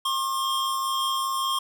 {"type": "tone cluster", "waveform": "square", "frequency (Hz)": [1074, 1179, 3220], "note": ["C6", "D6", "G7"], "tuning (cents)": [45, 6, 46], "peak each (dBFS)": [-26, -35, -32], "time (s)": [0.05, 1.59], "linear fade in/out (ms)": 5, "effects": []}